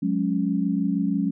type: chord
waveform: sine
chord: F# suspended second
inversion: none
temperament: equal with one note detuned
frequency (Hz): 181.4 / 207.7 / 277.2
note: F#3 / G#3 / C#4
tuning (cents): -34 / 0 / 0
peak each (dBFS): -25 / -25 / -25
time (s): 0.02-1.31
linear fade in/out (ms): 10
effects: none